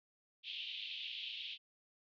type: band-pass noise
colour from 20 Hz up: white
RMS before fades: -45 dBFS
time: 0.43-1.58 s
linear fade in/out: 50 ms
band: 2700 to 3600 Hz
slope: 48 dB/octave
effects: none